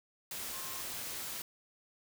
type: tone in noise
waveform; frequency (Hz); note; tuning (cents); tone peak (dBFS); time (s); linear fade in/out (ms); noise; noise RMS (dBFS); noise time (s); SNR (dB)
sine; 1064; C6; +29; -50; 0.53-0.81; 2; white; -41; 0.31-1.42; -12
effects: none